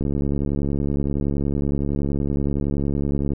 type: click train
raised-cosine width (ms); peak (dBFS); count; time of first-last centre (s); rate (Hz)
3; -11; 236; 0.01-3.334; 70.7
effects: none